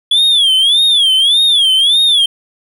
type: tone with vibrato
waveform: triangle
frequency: 3373 Hz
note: G#7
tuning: 26 cents sharp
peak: -6 dBFS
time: 0.11-2.26 s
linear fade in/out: 5 ms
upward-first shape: sine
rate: 1.7 Hz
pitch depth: 170 cents each way
effects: none